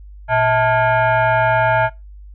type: tone with frequency modulation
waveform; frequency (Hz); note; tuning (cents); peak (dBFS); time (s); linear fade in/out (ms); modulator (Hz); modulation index
sine; 118.3; A#2; +26; -12; 0.28-1.9; 50; 765; 1.9
effects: noise-tail reverb RT60 0.2 s tail -20 dB re dry + added 50 Hz sine -35 dBFS peak until 2.34 s